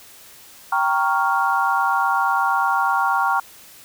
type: chord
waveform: sine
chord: G half-diminished seventh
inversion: none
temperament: equal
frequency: 784 / 932.3 / 1108.7 / 1396.9 Hz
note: G5 / Bb5 / Db6 / F6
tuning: 0 / 0 / 0 / 0 cents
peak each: -22 dBFS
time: 0.72-3.4 s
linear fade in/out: 5 ms
effects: white hiss -45 dBFS RMS until 3.84 s